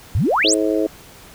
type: exponential sweep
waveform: sine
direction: up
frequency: 76.9 to 8800 Hz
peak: -14 dBFS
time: 0.15-0.54 s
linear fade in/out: 0 ms
type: harmonic tone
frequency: 107 Hz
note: A2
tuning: 48 cents flat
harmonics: 3 / 4 / 5 / 6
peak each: -19 / -21 / -23 / -25 dBFS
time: 0.44-0.87 s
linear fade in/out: 5 ms
effects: pink hiss -43 dBFS RMS until 1.34 s